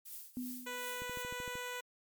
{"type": "noise with tremolo", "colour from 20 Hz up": "violet", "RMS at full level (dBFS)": -45, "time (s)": [0.05, 1.23], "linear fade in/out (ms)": 10, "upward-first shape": "triangle", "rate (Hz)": 2.7, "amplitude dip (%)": 90}
{"type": "tone with exponential decay", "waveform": "sine", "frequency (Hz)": 249.6, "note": "B3", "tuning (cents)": 19, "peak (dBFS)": -35, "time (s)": [0.37, 1.16], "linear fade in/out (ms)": 0, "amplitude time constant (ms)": 170}
{"type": "tone", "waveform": "10% pulse", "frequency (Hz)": 493.9, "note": "B4", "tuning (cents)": 0, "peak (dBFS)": -31, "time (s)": [0.66, 1.81], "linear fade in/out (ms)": 10}
{"type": "click train", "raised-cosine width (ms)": 3, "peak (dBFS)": -35, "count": 8, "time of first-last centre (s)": [1.02, 1.554], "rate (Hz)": 13.1}
{"effects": ["MP3 96 kbps"]}